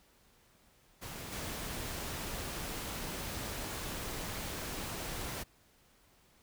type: noise with level steps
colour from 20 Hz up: pink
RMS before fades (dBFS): -44 / -40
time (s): 1.01-5.44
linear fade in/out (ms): 20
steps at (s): 1.31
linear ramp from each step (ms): 20
effects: pink hiss -66 dBFS RMS until 6.42 s